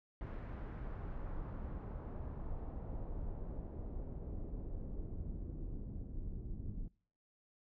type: noise with low-pass filter sweep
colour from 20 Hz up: brown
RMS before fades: -43 dBFS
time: 0.21-6.88 s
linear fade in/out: 0 ms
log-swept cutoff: 1800 to 240 Hz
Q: 1.1
effects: noise-tail reverb RT60 0.5 s tail -25 dB re dry